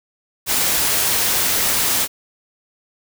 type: noise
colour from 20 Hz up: white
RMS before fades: -18 dBFS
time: 0.46-2.08 s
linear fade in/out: 50 ms
effects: none